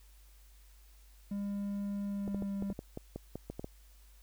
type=tone with pitch glide; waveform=triangle; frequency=201.3 to 198.07 Hz; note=G3 to G3; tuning=+46 to +18 cents; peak=-32 dBFS; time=1.31-2.73 s; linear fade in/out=5 ms; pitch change=-28 cents; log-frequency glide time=2.06-2.54 s
type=clicks; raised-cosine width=2 ms; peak=-26 dBFS; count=12; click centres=2.278 / 2.346 / 2.423 / 2.624 / 2.702 / 2.791 / 2.974 / 3.16 / 3.356 / 3.5 / 3.595 / 3.644 s
effects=added 50 Hz sine -56 dBFS peak until 4.22 s + white hiss -66 dBFS RMS until 4.22 s